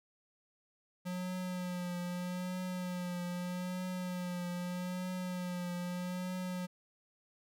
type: tone with vibrato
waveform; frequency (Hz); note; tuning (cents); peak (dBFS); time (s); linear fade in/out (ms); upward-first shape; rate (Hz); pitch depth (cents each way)
square; 180; F#3; -47; -37; 1.05-6.67; 20; triangle; 0.8; 36
effects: none